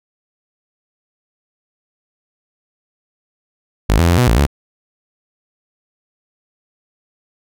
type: tone with pitch steps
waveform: sawtooth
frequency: 51.7 / 84.8 / 86.7 / 123.4 / 56.5 / 71.4 Hz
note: G#1 / E2 / F2 / B2 / A1 / D2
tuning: -7 / +50 / -12 / -1 / +47 / -48 cents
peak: -6 dBFS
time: 3.89-4.466 s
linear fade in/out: 10 ms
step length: 96 ms
effects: none